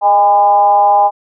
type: tone with frequency modulation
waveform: sine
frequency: 814 Hz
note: G#5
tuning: 35 cents flat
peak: -6 dBFS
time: 0.01-1.11 s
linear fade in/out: 50 ms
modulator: 197 Hz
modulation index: 0.64
effects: none